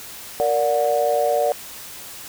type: chord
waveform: sine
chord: Bb augmented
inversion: none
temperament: just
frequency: 466.2 / 582.7 / 728.4 Hz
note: Bb4 / D5 / F#5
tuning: 0 / -14 / -27 cents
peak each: -22 / -19 / -21 dBFS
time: 0.4-1.52 s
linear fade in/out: 0 ms
effects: tanh soft clip ceiling -7 dBFS + white hiss -37 dBFS RMS until 2.28 s